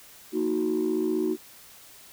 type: chord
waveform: sine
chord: D# minor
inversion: second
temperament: equal with one note detuned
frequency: 233.1 / 314.7 / 370 Hz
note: A#3 / D#4 / F#4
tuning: 0 / +20 / 0 cents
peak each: -30 / -26 / -25 dBFS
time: 0.32-1.37 s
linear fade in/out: 50 ms
effects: tanh soft clip ceiling -18 dBFS + white hiss -50 dBFS RMS until 2.12 s